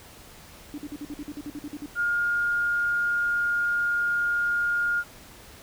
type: tone bursts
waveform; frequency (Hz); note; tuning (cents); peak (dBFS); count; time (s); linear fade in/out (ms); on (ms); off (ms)
sine; 293.7; D4; 0; -32; 13; 0.74-1.859; 0; 39; 51
type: tone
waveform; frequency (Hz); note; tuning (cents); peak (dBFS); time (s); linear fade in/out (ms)
sine; 1418; F6; +26; -22; 1.95-5.04; 50
effects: pink hiss -48 dBFS RMS until 5.62 s